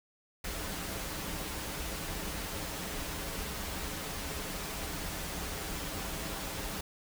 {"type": "noise with comb filter", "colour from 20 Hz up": "pink", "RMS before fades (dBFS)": -38, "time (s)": [0.44, 6.81], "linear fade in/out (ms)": 5, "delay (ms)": 8.3, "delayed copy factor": -0.55, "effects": []}